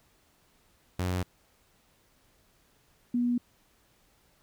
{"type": "tone pair in turn", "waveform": ["sawtooth", "sine"], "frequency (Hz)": [90.8, 242.4], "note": ["F#2", "B3"], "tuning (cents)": [-32, -32], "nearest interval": "octave + perfect fourth", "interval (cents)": 1700, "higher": "second", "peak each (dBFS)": -24, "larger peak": "neither", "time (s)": [[0.99, 1.23], [3.14, 3.38]], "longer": "neither", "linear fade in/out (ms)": 5, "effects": ["pink hiss -66 dBFS RMS until 4.42 s"]}